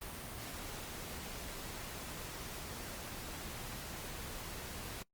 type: noise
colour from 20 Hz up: pink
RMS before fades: -45 dBFS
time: 0.01-5.03 s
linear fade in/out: 10 ms
effects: noise-tail reverb RT60 0.1 s tail -23 dB re dry + Opus 32 kbps